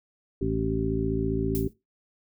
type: harmonic tone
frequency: 55 Hz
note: A1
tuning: in tune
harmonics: 1 / 2 / 3 / 4 / 5 / 7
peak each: -32 / -32 / -33 / -34 / -30 / -29 dBFS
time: 0.41-1.68 s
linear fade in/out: 5 ms
type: noise with exponential decay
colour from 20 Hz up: violet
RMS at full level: -32 dBFS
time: 1.55-1.73 s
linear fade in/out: 0 ms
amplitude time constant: 39 ms
effects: noise-tail reverb RT60 0.2 s tail -18 dB re dry